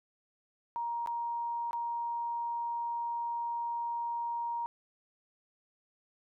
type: tone with dropouts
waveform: sine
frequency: 940 Hz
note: A#5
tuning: 14 cents sharp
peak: -32 dBFS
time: 0.76-4.66 s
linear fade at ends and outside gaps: 0 ms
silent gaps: 1.061-1.073 / 1.71-1.731 s
effects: none